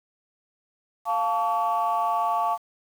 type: chord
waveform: sine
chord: F augmented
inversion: none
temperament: equal with one note detuned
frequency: 698.5 / 880 / 1135.3 Hz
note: F5 / A5 / C#6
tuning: 0 / 0 / +41 cents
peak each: -25 dBFS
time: 1.05-2.58 s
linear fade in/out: 50 ms
effects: tanh soft clip ceiling -15 dBFS + 8-bit